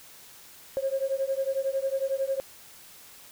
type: beating tone pair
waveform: sine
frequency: 534 / 545 Hz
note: C5 / C#5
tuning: +35 / -29 cents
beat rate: 11 Hz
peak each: -28 dBFS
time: 0.77-2.4 s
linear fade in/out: 0 ms
effects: tanh soft clip ceiling -18 dBFS + white hiss -50 dBFS RMS until 3.31 s